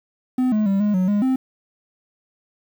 triangle tone with pitch steps, 254.5 / 213.4 / 196.2 / 208.2 / 184.5 / 205.6 / 260.8 Hz, C4 / G#3 / G3 / G#3 / F#3 / G#3 / C4, -48 / +47 / +2 / +5 / -5 / -17 / -5 cents, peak -14 dBFS, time 0.38-1.36 s, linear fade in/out 5 ms, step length 140 ms, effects 8-bit

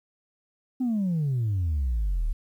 sine exponential sweep, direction down, 263 to 34.98 Hz, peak -21 dBFS, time 0.8-2.33 s, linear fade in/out 10 ms, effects tanh soft clip ceiling -21 dBFS + 10-bit

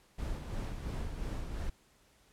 brown noise with tremolo, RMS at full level -36 dBFS, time 0.18-1.7 s, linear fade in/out 10 ms, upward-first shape sine, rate 2.9 Hz, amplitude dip 40%, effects pink hiss -66 dBFS RMS until 2.32 s + low-pass 12000 Hz 12 dB/octave

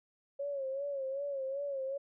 sine tone with vibrato, 550 Hz, C#5, 14 cents flat, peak -34 dBFS, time 0.39-1.98 s, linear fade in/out 10 ms, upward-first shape sine, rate 2.6 Hz, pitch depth 71 cents each way, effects none

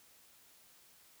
silence, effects white hiss -63 dBFS RMS until 1.2 s

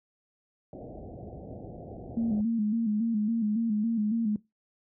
pink low-pass noise, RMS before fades -41 dBFS, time 0.73-2.41 s, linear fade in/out 2 ms, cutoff 760 Hz, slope 96 dB/octave
sine tone with vibrato, 220 Hz, A3, in tune, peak -24 dBFS, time 2.17-4.36 s, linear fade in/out 2 ms, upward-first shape square, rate 3.6 Hz, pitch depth 75 cents each way
effects noise-tail reverb RT60 0.2 s tail -20 dB re dry + high-pass 60 Hz 12 dB/octave

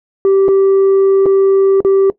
sine tone with dropouts, 389.1 Hz, G4, 13 cents flat, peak -4 dBFS, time 0.25-2.1 s, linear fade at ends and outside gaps 1 ms, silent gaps 0.482-0.487 / 1.258-1.263 / 1.805-1.848 s, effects noise-tail reverb RT60 0.1 s tail -18 dB re dry + tanh soft clip ceiling -6 dBFS

